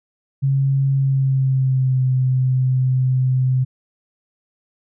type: tone with pitch glide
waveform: sine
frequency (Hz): 136.4 to 129.12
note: C#3 to C3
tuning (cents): -28 to -23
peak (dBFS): -14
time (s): 0.42-3.65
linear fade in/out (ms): 20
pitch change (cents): -95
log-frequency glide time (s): 0.94-2.04
effects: none